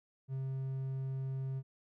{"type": "tone", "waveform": "triangle", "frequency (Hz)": 133.3, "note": "C3", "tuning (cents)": 33, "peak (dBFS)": -33, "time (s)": [0.28, 1.63], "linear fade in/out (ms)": 50, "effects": []}